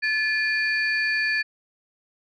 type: tone cluster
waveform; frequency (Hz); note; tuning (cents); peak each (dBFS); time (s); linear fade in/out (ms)
sine; 1733 / 2413 / 4529; A6 / D7 / C#8; -27 / +46 / +36; -22 / -26 / -31; 0.02-1.43; 20
effects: tanh soft clip ceiling -12 dBFS